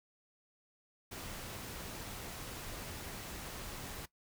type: noise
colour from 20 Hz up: pink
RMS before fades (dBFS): -45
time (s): 1.11-4.06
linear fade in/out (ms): 10
effects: noise-tail reverb RT60 0.1 s tail -18 dB re dry